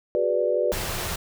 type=chord; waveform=sine; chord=G# half-diminished seventh; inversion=third; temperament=equal; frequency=370 / 415.3 / 493.9 / 587.3 Hz; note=F#4 / G#4 / B4 / D5; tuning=0 / 0 / 0 / 0 cents; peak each=-27 / -29 / -24 / -24 dBFS; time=0.15-0.72 s; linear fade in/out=0 ms
type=band-stop noise; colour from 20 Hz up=pink; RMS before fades=-29 dBFS; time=0.72-1.16 s; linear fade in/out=5 ms; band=220 to 320 Hz; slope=96 dB/octave
effects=none